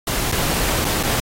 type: noise with dropouts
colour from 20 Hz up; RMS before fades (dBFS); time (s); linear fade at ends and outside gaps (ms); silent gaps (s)
pink; -21; 0.07-1.2; 2; 0.317-0.322 / 0.846-0.85 / 1.029-1.034
effects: AAC 48 kbps